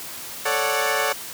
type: chord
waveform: 15% pulse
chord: D major seventh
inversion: second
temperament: equal with one note detuned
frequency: 440 / 552.8 / 587.3 / 740 Hz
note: A4 / C#5 / D5 / F#5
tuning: 0 / -5 / 0 / 0 cents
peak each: -20 / -19 / -20 / -20 dBFS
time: 0.45-1.13 s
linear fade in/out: 10 ms
effects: white hiss -35 dBFS RMS until 1.33 s + high-pass 80 Hz 12 dB/octave